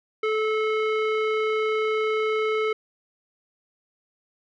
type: tone with low-pass filter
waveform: square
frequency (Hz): 434.3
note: A4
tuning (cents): -23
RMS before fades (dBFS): -24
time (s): 0.23-2.73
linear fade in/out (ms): 5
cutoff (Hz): 2300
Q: 1.8
effects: none